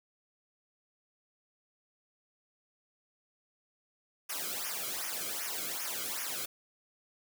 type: noise with flanger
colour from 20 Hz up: white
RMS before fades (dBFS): -37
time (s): 4.29-6.46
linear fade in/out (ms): 10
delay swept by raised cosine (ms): 0.24 to 1.13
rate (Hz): 2.6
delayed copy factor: -1
effects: none